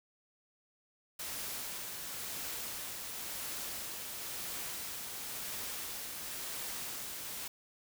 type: noise with tremolo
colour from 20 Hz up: white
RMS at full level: -40 dBFS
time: 1.19-7.48 s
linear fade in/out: 5 ms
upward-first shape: triangle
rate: 0.96 Hz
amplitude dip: 30%
effects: none